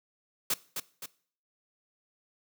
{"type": "noise with echo", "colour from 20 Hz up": "white", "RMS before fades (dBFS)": -28, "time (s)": [0.5, 0.54], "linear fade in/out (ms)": 5, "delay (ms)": 260, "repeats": 2, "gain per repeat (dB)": -6, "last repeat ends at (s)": 1.06, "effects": ["noise-tail reverb RT60 0.5 s tail -20 dB re dry", "high-pass 150 Hz 12 dB/octave"]}